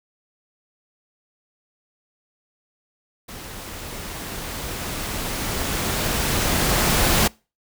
pink noise with level ramp, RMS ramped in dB -37 to -17 dBFS, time 3.28-7.28 s, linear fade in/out 10 ms, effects noise-tail reverb RT60 0.3 s tail -25 dB re dry

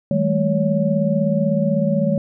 sine tone cluster, 160.5 / 196.7 / 216.5 / 562 Hz, E3 / G3 / A3 / C#5, -46 / +6 / -28 / +24 cents, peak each -21 dBFS, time 0.11-2.18 s, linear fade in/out 2 ms, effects none

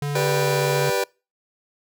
square tone with pitch glide, 144.3 to 142.31 Hz, D3 to C#3, -30 to +46 cents, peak -24 dBFS, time 0.02-0.9 s, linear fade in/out 2 ms, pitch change -24 cents, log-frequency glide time 0.14-0.62 s
sawtooth chord, G major, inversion none, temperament just, 392 / 490 / 588 Hz, G4 / B4 / D5, 0 / -14 / +2 cents, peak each -21 / -19 / -22 dBFS, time 0.15-1.04 s, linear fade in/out 5 ms
effects noise-tail reverb RT60 0.3 s tail -25 dB re dry

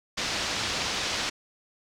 white low-pass noise, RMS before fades -30 dBFS, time 0.17-1.3 s, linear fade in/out 10 ms, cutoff 5700 Hz, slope 24 dB/octave, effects none

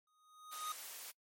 square tone with exponential growth, 1244.5 Hz, D#6, in tune, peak -38 dBFS, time 0.07-0.72 s, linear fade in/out 2 ms, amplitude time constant 140 ms
white high-pass noise, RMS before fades -49 dBFS, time 0.51-1.12 s, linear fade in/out 20 ms, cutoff 530 Hz, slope 12 dB/octave
effects noise-tail reverb RT60 0.1 s tail -25 dB re dry + MP3 64 kbps

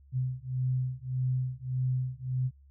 sine beating tone pair, 127.4 / 129.1 Hz, C3 / C3, -46 / -23 cents, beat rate 1.7 Hz, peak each -31 dBFS, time 0.12-2.51 s, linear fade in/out 50 ms, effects added 69 Hz sine -54 dBFS peak until 2.7 s

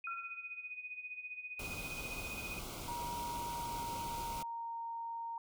sine tone with tremolo, 2489 Hz, D#7, in tune, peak -40 dBFS, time 0.04-2.59 s, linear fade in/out 2 ms, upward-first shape sine, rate 15 Hz, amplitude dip 70%
sine tone with exponential decay, 1367 Hz, F6, 37 cents flat, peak -37 dBFS, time 0.07-0.72 s, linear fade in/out 2 ms, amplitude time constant 140 ms
pink band-stop noise, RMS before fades -45 dBFS, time 1.59-4.43 s, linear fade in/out 5 ms, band 1500 to 2100 Hz, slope 96 dB/octave
sine tone with pitch glide, 950 to 924.6 Hz, A#5 to A#5, +33 to -14 cents, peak -39 dBFS, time 2.88-5.38 s, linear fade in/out 2 ms, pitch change -47 cents, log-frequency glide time 3.13-4.76 s
effects none

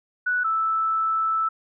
sine tone pair in turn, 1477 / 1316.1 Hz, F#6 / E6, -3 / -3 cents, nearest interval major second, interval 200 cents, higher first, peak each -20 dBFS, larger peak neither, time 0.26-0.44 / 0.44-1.49 s, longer second, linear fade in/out 10 ms, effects none

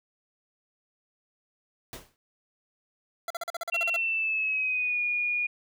pink noise with exponential decay, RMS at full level -37 dBFS, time 1.93-2.16 s, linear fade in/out 0 ms, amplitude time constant 49 ms
25% pulse tone bursts, 678 Hz, E5, 49 cents sharp, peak -27 dBFS, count 11, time 3.28-3.964 s, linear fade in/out 2 ms, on 24 ms, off 42 ms
sine tone with pitch glide, 2724 to 2441 Hz, F7 to D#7, -44 to -34 cents, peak -25 dBFS, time 3.72-5.47 s, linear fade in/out 10 ms, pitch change -190 cents, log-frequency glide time 3.9-5.01 s
effects none

